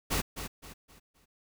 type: noise with echo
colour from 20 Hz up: pink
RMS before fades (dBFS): -29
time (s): 0.1-0.22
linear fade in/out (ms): 20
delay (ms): 260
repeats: 4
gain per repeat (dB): -9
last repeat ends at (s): 1.26
effects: none